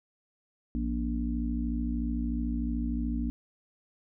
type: harmonic tone with a mistuned harmonic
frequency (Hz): 58.27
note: A#1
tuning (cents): 0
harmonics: 1 / 3 / 4 / 5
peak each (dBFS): -31 / -39 / -32 / -36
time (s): 0.75-3.3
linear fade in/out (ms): 0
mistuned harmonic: 4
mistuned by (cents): +35
effects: none